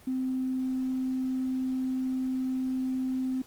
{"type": "tone with tanh clipping", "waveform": "triangle", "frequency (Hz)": 259.1, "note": "C4", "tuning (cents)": -17, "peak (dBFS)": -27, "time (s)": [0.07, 3.42], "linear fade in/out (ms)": 5, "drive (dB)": 4, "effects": ["pink hiss -55 dBFS RMS until 3.46 s", "Opus 24 kbps"]}